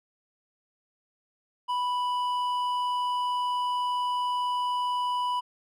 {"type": "tone with hard clipping", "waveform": "triangle", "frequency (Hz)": 987.8, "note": "B5", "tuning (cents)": 0, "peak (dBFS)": -27, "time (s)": [1.68, 5.41], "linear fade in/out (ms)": 20, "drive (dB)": 10, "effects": []}